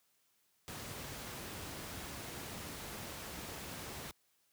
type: noise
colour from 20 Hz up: pink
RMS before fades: -45 dBFS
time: 0.68-4.11 s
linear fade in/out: 0 ms
effects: white hiss -75 dBFS RMS until 4.52 s + high-pass 60 Hz 12 dB/octave